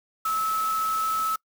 sine tone in noise, 1300 Hz, E6, 24 cents flat, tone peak -23 dBFS, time 0.25-1.36 s, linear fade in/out 5 ms, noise white, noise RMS -37 dBFS, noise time 0.25-1.36 s, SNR +11 dB, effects noise-tail reverb RT60 0.1 s tail -24 dB re dry

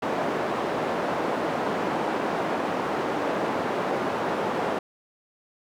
white band-pass noise, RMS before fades -27 dBFS, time 0.02-4.79 s, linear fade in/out 5 ms, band 220 to 820 Hz, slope 12 dB/octave, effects none

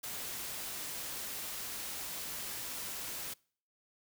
white noise, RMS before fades -41 dBFS, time 0.03-3.34 s, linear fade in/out 10 ms, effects noise-tail reverb RT60 0.5 s tail -25 dB re dry

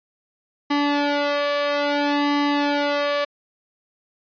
sawtooth tone with flanger, 288.7 Hz, D4, 30 cents flat, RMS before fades -21 dBFS, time 0.7-3.25 s, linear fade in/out 10 ms, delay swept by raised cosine 1 to 1.67 ms, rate 0.6 Hz, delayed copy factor +1, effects resampled to 11025 Hz

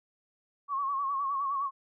sine tone with vibrato, 1108.7 Hz, C#6, in tune, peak -28 dBFS, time 0.68-1.71 s, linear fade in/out 50 ms, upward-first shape sine, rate 9.7 Hz, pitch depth 64 cents each way, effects none

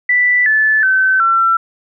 sine tone with pitch steps, 1975.5 / 1739.8 / 1532.1 / 1349.3 Hz, B6 / A6 / G6 / E6, 0 / -20 / -40 / +40 cents, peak -9 dBFS, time 0.09-1.57 s, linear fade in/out 5 ms, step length 370 ms, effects none

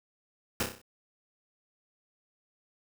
pink noise with echo, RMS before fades -29 dBFS, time 0.6-0.63 s, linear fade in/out 2 ms, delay 31 ms, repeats 6, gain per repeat -5 dB, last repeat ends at 0.816 s, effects none

